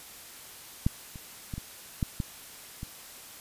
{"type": "clicks", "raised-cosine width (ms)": 5, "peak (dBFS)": [-11, -30, -22, -24, -14, -17, -24], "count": 7, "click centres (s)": [0.865, 1.158, 1.538, 1.58, 2.028, 2.202, 2.831], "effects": ["white hiss -47 dBFS RMS until 3.4 s", "resampled to 32000 Hz"]}